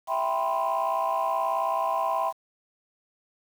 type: chord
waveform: sine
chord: C major seventh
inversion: first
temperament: equal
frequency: 659.3 / 784 / 987.8 / 1046.5 Hz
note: E5 / G5 / B5 / C6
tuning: 0 / 0 / 0 / 0 cents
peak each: -28 dBFS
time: 0.07-2.33 s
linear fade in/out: 50 ms
effects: tanh soft clip ceiling -18 dBFS + 8-bit